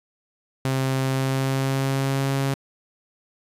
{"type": "tone with pitch glide", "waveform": "sawtooth", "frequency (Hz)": [132.8, 136.53], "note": ["C3", "C#3"], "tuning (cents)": [26, -26], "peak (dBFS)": -17, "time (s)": [0.65, 2.54], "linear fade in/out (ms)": 0, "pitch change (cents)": 48, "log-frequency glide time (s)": [1.04, 2.32], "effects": ["resampled to 32000 Hz", "9-bit"]}